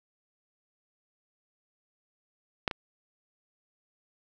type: clicks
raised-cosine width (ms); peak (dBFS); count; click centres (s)
0.3; -10 / -17; 2; 2.678 / 2.712
effects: none